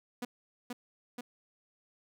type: tone with echo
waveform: sawtooth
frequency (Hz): 244.6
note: B3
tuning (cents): -16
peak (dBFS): -31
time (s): 0.22-0.25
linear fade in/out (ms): 5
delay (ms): 480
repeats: 2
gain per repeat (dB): -2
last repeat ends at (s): 1.21
effects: none